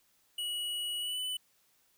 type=tone with pitch glide; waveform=square; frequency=2925 to 2997 Hz; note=F#7 to F#7; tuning=-21 to +22 cents; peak=-34 dBFS; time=0.38-1.37 s; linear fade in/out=5 ms; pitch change=+43 cents; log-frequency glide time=1-1.2 s; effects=white hiss -70 dBFS RMS until 1.97 s